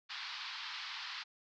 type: band-pass noise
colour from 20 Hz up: white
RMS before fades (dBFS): -44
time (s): 0.09-1.24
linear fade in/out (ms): 20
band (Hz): 900 to 4800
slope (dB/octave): 48
effects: none